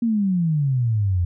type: exponential sweep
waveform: sine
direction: down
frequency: 238.2 to 85 Hz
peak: -17 dBFS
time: 0.02-1.25 s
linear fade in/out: 5 ms
effects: none